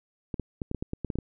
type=clicks; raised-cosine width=3 ms; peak=-18 dBFS; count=11; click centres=0.342 / 0.397 / 0.618 / 0.714 / 0.747 / 0.825 / 0.934 / 1.047 / 1.102 / 1.156 / 1.187 s; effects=none